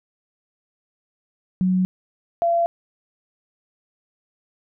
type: tone pair in turn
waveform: sine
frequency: 184.8 / 681.4 Hz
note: F#3 / F5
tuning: -2 / -43 cents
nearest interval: octave + major seventh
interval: 2259 cents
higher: second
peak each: -16 dBFS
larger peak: neither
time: 1.61-1.85 / 2.42-2.66 s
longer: neither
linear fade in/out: 0 ms
effects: none